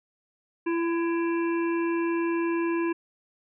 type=harmonic tone with a mistuned harmonic; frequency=336.8 Hz; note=E4; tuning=37 cents sharp; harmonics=1 / 3 / 5 / 7 / 8; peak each=-24 / -34 / -38 / -41 / -42 dBFS; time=0.66-2.93 s; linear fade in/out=10 ms; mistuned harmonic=5; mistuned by=-24 cents; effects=none